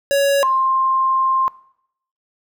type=tone pair in turn; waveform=square / sine; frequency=559 / 1055.3 Hz; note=C#5 / C6; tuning=+14 / +14 cents; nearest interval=major seventh; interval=1100 cents; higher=second; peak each=-14 dBFS; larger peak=neither; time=0.11-0.43 / 0.43-1.48 s; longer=second; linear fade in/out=0 ms; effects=noise-tail reverb RT60 0.7 s tail -20 dB re dry